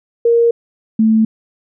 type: tone pair in turn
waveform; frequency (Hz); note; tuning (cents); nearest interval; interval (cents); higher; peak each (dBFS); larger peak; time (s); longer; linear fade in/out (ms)
sine; 467.4 / 220.6; A#4 / A3; +5 / +5; octave + minor second; 1300; first; -8; neither; 0.25-0.51 / 0.99-1.25; neither; 5
effects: none